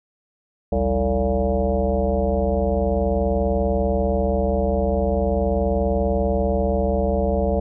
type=tone with frequency modulation; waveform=sine; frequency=322.7 Hz; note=E4; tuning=37 cents flat; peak=-17 dBFS; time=0.72-7.6 s; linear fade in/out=5 ms; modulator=125 Hz; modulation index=2.8; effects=none